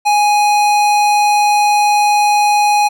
sine tone with hard clipping, 830.6 Hz, G#5, in tune, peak -11 dBFS, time 0.05-2.89 s, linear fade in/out 20 ms, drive 18 dB, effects none

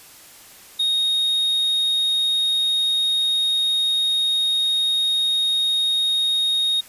triangle tone, 3729 Hz, A#7, in tune, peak -16 dBFS, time 0.79-6.81 s, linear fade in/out 10 ms, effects white hiss -45 dBFS RMS until 6.88 s + resampled to 32000 Hz

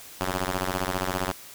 5% pulse ring-modulated tone, 92.5 Hz, F#2, in tune, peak -12 dBFS, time 0.21-1.32 s, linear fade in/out 0 ms, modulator 470 Hz, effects white hiss -45 dBFS RMS until 1.54 s

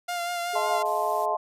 sawtooth tone with vibrato, 698.5 Hz, F5, in tune, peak -24 dBFS, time 0.08-0.83 s, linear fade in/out 10 ms, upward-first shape sine, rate 5.3 Hz, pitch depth 24 cents each way
sine tone with pitch glide, 422.3 to 426 Hz, G#4 to G#4, +29 to +44 cents, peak -33 dBFS, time 0.53-1.35 s, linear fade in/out 10 ms, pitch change +15 cents, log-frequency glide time 0.75-1.06 s
sine chord, F dominant seventh, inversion third, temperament just, 628.6 / 698.5 / 873.1 / 1047.7 Hz, Eb5 / F5 / A5 / C6, +18 / 0 / -14 / +2 cents, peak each -29 dBFS, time 0.55-1.37 s, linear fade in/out 10 ms
blue noise, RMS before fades -44 dBFS, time 0.85-1.26 s, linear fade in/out 10 ms
effects resampled to 32000 Hz

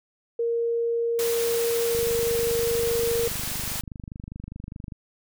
sine tone, 466.2 Hz, A#4, in tune, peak -22 dBFS, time 0.39-3.28 s, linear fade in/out 5 ms
white noise, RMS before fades -31 dBFS, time 1.19-3.81 s, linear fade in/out 0 ms
click train, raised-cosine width 5 ms, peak -24 dBFS, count 75, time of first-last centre 1.95-4.922 s, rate 24.9 Hz
effects none

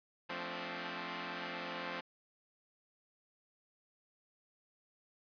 5% pulse chord, D minor seventh, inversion first, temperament equal with one note detuned, 174.61 / 220 / 261.6 / 288.1 Hz, F3 / A3 / C4 / D4, 0 / 0 / 0 / -33 cents, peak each -33 / -36 / -33 / -36 dBFS, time 0.29-2.01 s, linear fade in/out 10 ms, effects resampled to 11025 Hz

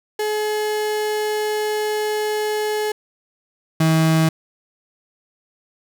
35% pulse tone pair in turn, 425 / 160.44 Hz, G#4 / E3, +40 / -47 cents, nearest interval octave + perfect fourth, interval 1687 cents, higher first, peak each -18 / -12 dBFS, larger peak second, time 0.19-2.92 / 3.8-4.29 s, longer first, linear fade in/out 5 ms, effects none

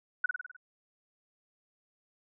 sine tone with echo, 1480 Hz, F#6, in tune, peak -23 dBFS, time 0.24-0.26 s, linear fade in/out 5 ms, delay 51 ms, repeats 6, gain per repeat -4 dB, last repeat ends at 0.566 s, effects none

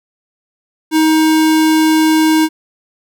square tone, 315 Hz, D#4, 21 cents sharp, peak -9 dBFS, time 0.91-2.49 s, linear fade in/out 50 ms, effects none

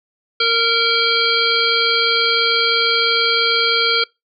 harmonic tone, 461.5 Hz, A#4, 17 cents flat, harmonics 1 / 3 / 5 / 7 / 9 / 10, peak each -22 / -19 / -21 / -19 / -21 / -21 dBFS, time 0.4-4.04 s, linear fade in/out 5 ms, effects noise-tail reverb RT60 0.2 s tail -24 dB re dry

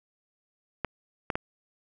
clicks, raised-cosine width 0.5 ms, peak -13 dBFS, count 3, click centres 0.847 / 1.302 / 1.355 s, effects none

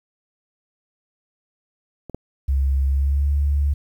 clicks, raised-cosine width 2 ms, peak -22 / -16 dBFS, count 2, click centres 2.097 / 2.146 s
sine tone with pitch glide, 67.9 to 71.52 Hz, C#2 to D2, -35 to -45 cents, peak -16 dBFS, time 2.48-3.74 s, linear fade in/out 10 ms, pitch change +90 cents, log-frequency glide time 2.87-3.31 s
effects 9-bit

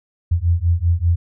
sine beating tone pair, 83.2 / 88.3 Hz, E2 / F2, +17 / +20 cents, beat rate 5.1 Hz, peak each -17 dBFS, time 0.31-1.16 s, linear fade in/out 10 ms, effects none

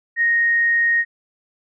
sine tone, 1864.7 Hz, A#6, in tune, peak -14 dBFS, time 0.16-1.05 s, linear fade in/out 50 ms, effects none

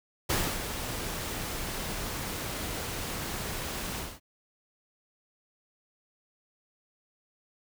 pink noise with ADSR envelope, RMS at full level -27 dBFS, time 0.29-4.2 s, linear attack 13 ms, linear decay 290 ms, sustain -8 dB, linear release 220 ms, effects none

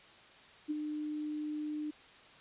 sine tone with ADSR envelope, 301.7 Hz, D4, 47 cents sharp, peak -30 dBFS, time 0.68-1.91 s, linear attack 26 ms, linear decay 27 ms, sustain -5 dB, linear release 10 ms, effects white hiss -57 dBFS RMS until 2.4 s + resampled to 8000 Hz

